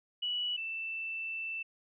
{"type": "tone pair in turn", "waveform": "sine", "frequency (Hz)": [2943, 2661], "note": ["F#7", "E7"], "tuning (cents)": [-10, 16], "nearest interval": "major second", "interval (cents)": 174, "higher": "first", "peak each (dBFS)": [-31, -35], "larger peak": "first", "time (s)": [[0.22, 0.57], [0.57, 1.63]], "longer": "second", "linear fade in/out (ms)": 10, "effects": []}